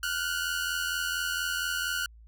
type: tone pair together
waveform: sawtooth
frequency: 1417.7 / 1502 Hz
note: F6 / F#6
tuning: +26 / +26 cents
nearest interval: minor second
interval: 100 cents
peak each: -28 dBFS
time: 0.03-2.06 s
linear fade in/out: 2 ms
effects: added 56 Hz sine -49 dBFS peak until 2.27 s